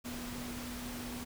sine tone in noise, 243.6 Hz, B3, 24 cents flat, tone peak -42 dBFS, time 0.04-1.25 s, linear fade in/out 20 ms, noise pink, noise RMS -44 dBFS, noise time 0.04-1.25 s, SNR -1 dB, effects none

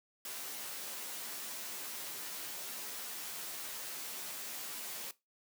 white noise with comb filter, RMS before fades -43 dBFS, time 0.25-5.11 s, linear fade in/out 2 ms, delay 13 ms, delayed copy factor +0.6, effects noise-tail reverb RT60 0.2 s tail -18 dB re dry + high-pass 200 Hz 12 dB/octave

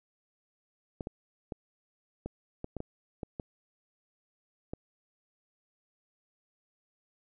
clicks, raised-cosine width 2 ms, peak -23 dBFS, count 10, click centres 1.008 / 1.071 / 1.522 / 2.26 / 2.644 / 2.767 / 2.804 / 3.232 / 3.398 / 4.735 s, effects none

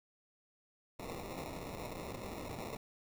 blue noise with sample-and-hold, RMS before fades -44 dBFS, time 0.99-2.77 s, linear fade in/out 5 ms, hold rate 1575 Hz, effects none

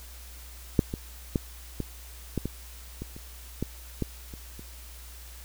clicks, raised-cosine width 3 ms, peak -6 / -18 / -11 / -17 / -14 / -17 / -22 / -29 / -15 / -14 / -29 / -29 dBFS, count 12, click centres 0.792 / 0.939 / 1.358 / 1.803 / 2.377 / 2.456 / 3.02 / 3.165 / 3.626 / 4.023 / 4.338 / 4.594 s, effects added 60 Hz sine -44 dBFS peak until 5.44 s + white hiss -49 dBFS RMS until 5.44 s

